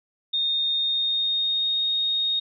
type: tone with pitch glide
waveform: sine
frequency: 3676 to 3719 Hz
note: A#7 to A#7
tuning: -25 to -5 cents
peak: -21 dBFS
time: 0.33-2.4 s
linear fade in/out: 10 ms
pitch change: +20 cents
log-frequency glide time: 0.74-1.83 s
effects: none